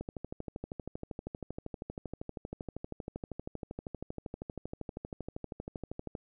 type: click train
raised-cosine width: 2 ms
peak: -25 dBFS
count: 79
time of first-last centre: 0.01-6.152 s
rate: 12.7 Hz
effects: none